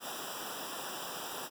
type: noise with comb filter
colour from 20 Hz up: pink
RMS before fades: -41 dBFS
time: 0-1.5 s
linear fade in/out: 50 ms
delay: 0.46 ms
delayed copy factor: -0.95
effects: high-pass 150 Hz 12 dB/octave